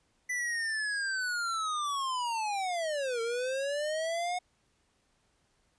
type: linear two-way sweep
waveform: square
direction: down then up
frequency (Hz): 2000 to 452.8 to 729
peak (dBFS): -31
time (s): 0.29-4.39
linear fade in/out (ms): 10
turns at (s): 3.21
effects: pink hiss -72 dBFS RMS until 5.78 s + resampled to 22050 Hz